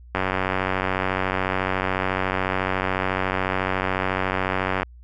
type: click train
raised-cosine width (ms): 0.5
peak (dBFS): -7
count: 441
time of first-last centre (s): 0.15-4.831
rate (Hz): 94
effects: added 60 Hz sine -42 dBFS peak until 5.03 s